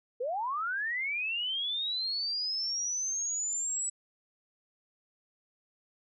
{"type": "linear sweep", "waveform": "sine", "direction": "up", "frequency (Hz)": [456.7, 7902], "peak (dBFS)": -30, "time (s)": [0.2, 3.9], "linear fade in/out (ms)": 10, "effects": []}